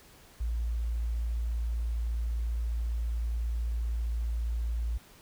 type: tone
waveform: sine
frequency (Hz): 57.4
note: A#1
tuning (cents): -26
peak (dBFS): -28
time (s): 0.4-4.98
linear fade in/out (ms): 10
effects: pink hiss -56 dBFS RMS until 5.21 s